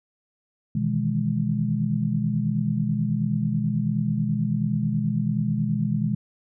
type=chord; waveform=sine; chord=E major seventh; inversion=second; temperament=equal; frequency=123.47 / 155.56 / 164.81 / 207.7 Hz; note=B2 / D#3 / E3 / G#3; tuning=0 / 0 / 0 / 0 cents; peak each=-27 / -27 / -29 / -25 dBFS; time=0.75-6.15 s; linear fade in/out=5 ms; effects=none